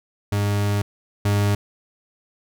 40% pulse tone pair in turn, 102.1 / 102.1 Hz, G#2 / G#2, -29 / -29 cents, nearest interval unison, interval 0 cents, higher neither, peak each -18 / -16 dBFS, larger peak second, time 0.32-0.82 / 1.25-1.55 s, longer first, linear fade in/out 5 ms, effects none

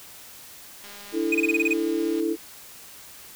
click train, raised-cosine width 0.2 ms, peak -27 dBFS, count 277, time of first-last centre 0.84-2.2 s, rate 203 Hz
sine chord, D suspended second, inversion none, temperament equal, 293.7 / 329.6 / 440 Hz, D4 / E4 / A4, 0 / 0 / 0 cents, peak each -30 / -24 / -28 dBFS, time 1.12-2.37 s, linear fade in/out 50 ms
triangle tone bursts, 2489 Hz, D#7, in tune, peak -18 dBFS, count 8, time 1.32-1.733 s, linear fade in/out 5 ms, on 28 ms, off 27 ms
effects white hiss -45 dBFS RMS until 3.35 s

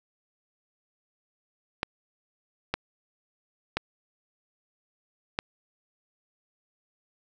clicks, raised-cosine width 0.3 ms, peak -10 dBFS, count 4, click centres 1.831 / 2.74 / 3.77 / 5.389 s, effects none

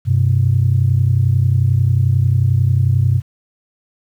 sine tone pair together, 96.7 / 127.91 Hz, G2 / C3, -23 / -39 cents, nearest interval perfect fourth, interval 484 cents, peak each -13 dBFS, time 0.05-3.22 s, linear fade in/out 50 ms, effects tanh soft clip ceiling -3 dBFS + 8-bit

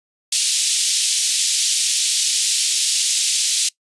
white band-pass noise, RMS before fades -19 dBFS, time 0.32-3.69 s, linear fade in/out 5 ms, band 3000 to 9100 Hz, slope 24 dB/octave, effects noise-tail reverb RT60 0.1 s tail -22 dB re dry + resampled to 24000 Hz

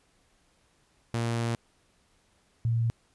sawtooth / sine tone pair in turn, 116.54 / 115.4 Hz, A#2 / A#2, 0 / -17 cents, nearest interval unison, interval 17 cents, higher first, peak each -23 dBFS, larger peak neither, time 1.14-1.55 / 2.65-2.9 s, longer first, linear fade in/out 0 ms, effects pink hiss -67 dBFS RMS until 3.14 s + resampled to 24000 Hz

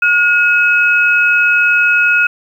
sine tone pair together, 1435.6 / 2558 Hz, F6 / D#7, +47 / +47 cents, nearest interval minor seventh, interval 1000 cents, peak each -10 / -12 dBFS, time 0.02-2.27 s, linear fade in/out 5 ms, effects 7-bit

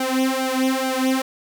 sawtooth tone with flanger, 261.6 Hz, C4, in tune, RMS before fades -21 dBFS, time 0-1.22 s, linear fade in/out 5 ms, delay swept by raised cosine 1.3 to 3.5 ms, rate 2.3 Hz, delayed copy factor +0.85, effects none

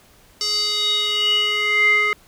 square tone with band-pass filter sweep, 418.9 Hz, G#4, 15 cents sharp, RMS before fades -19 dBFS, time 0.41-2.13 s, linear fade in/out 0 ms, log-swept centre 5100 to 1800 Hz, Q 7.2, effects pink hiss -52 dBFS RMS until 2.27 s

